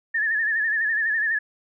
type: tone with vibrato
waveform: sine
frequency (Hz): 1762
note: A6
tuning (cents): +2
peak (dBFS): -20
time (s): 0.14-1.39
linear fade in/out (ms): 10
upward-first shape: sine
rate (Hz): 12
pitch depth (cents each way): 79
effects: none